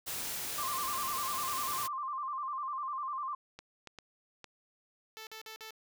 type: noise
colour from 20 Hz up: white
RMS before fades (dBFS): -38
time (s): 0.06-1.88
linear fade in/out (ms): 20
type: tone with vibrato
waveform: sine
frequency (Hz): 1116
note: C#6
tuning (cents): +11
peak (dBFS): -34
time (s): 0.58-3.35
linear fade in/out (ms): 5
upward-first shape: square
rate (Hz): 10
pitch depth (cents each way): 94
type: clicks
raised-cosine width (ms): 0.2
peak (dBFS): -29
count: 4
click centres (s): 3.59 / 3.873 / 3.987 / 4.443
type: tone bursts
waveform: 5% pulse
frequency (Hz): 440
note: A4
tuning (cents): 0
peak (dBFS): -33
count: 4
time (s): 5.17-5.707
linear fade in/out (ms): 0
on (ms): 99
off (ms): 47
effects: none